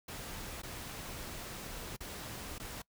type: noise with dropouts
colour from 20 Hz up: pink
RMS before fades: -44 dBFS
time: 0.08-2.82 s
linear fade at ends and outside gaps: 5 ms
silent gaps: 0.619-0.632 / 1.966-2.005 / 2.583-2.598 s
effects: noise-tail reverb RT60 0.1 s tail -23 dB re dry